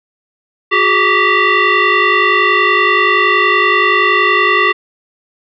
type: tone with frequency modulation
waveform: sine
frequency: 415.3 Hz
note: G#4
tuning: in tune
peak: -8 dBFS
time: 0.71-4.73 s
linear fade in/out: 20 ms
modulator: 780 Hz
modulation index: 3.1
effects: none